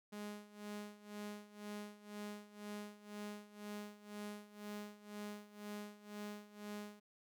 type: tone with tremolo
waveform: sawtooth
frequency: 207.7 Hz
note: G#3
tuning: in tune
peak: -40 dBFS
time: 0.12-7 s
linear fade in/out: 10 ms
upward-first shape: sine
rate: 2 Hz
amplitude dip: 85%
effects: none